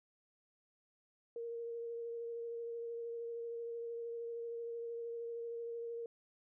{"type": "tone with vibrato", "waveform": "sine", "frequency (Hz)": 466.2, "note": "A#4", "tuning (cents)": 0, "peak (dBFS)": -40, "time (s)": [1.36, 6.06], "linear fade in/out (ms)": 2, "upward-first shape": "sine", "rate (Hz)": 13, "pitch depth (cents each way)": 14, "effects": []}